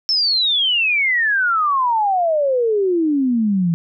sine exponential sweep, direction down, 5390 to 163 Hz, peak -14 dBFS, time 0.09-3.74 s, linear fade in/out 0 ms, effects none

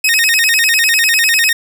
sawtooth tone with vibrato, 2172 Hz, C#7, 36 cents flat, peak -6 dBFS, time 0.04-1.53 s, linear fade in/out 5 ms, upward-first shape square, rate 10 Hz, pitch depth 280 cents each way, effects none

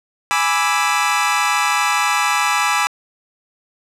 25% pulse chord, E dominant seventh, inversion first, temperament equal, 830.6 / 987.8 / 1174.7 / 1318.5 Hz, G#5 / B5 / D6 / E6, 0 / 0 / 0 / 0 cents, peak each -17 dBFS, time 0.31-2.87 s, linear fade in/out 0 ms, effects low-pass 10000 Hz 12 dB/octave

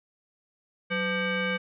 sine tone with frequency modulation, 880 Hz, A5, in tune, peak -25 dBFS, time 0.9-1.58 s, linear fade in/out 20 ms, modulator 693 Hz, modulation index 2.6, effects none

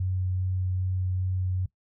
sine tone with vibrato, 92.5 Hz, F#2, in tune, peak -25 dBFS, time 0-1.66 s, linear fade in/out 5 ms, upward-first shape sine, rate 2.5 Hz, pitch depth 8 cents each way, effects noise-tail reverb RT60 0.1 s tail -18 dB re dry

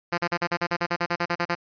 5% pulse tone bursts, 173.1 Hz, F3, 15 cents flat, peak -11 dBFS, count 15, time 0.12-1.551 s, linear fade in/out 10 ms, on 59 ms, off 39 ms, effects resampled to 11025 Hz

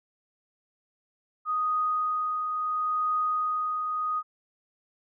sine tone with tremolo, 1244.5 Hz, D#6, in tune, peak -23 dBFS, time 1.45-4.23 s, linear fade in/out 50 ms, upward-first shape triangle, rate 0.73 Hz, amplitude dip 40%, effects none

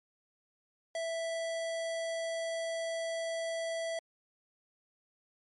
square tone, 659.3 Hz, E5, in tune, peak -34 dBFS, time 0.95-3.99 s, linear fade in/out 2 ms, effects MP3 48 kbps

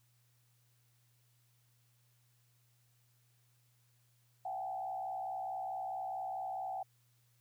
sine tone with frequency modulation, 760 Hz, F#5, 46 cents sharp, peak -37 dBFS, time 4.45-6.83 s, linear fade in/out 5 ms, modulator 64.6 Hz, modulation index 0.9, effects added 120 Hz sine -70 dBFS peak until 7.4 s + white hiss -75 dBFS RMS until 7.4 s

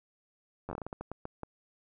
slowing click train, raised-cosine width 1 ms, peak -24 dBFS, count 13, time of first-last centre 0.69-1.433 s, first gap 10 ms, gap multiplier 1.3, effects none

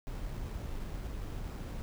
brown noise with sample-and-hold, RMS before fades -39 dBFS, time 0.07-1.82 s, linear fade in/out 0 ms, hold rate 6300 Hz, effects none

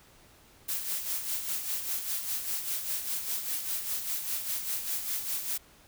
blue noise with tremolo, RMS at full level -31 dBFS, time 0.68-5.58 s, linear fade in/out 10 ms, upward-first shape sine, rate 5 Hz, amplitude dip 55%, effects pink hiss -58 dBFS RMS until 5.87 s

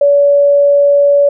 sine tone, 570 Hz, C#5, 48 cents sharp, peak -5 dBFS, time 0.01-1.29 s, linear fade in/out 5 ms, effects none

